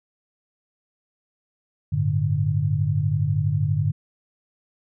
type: chord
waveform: sine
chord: G suspended second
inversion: none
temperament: just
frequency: 98 / 110.25 / 147 Hz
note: G2 / A2 / D3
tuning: 0 / +4 / +2 cents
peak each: -24 / -25 / -22 dBFS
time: 1.92-3.92 s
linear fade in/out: 10 ms
effects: none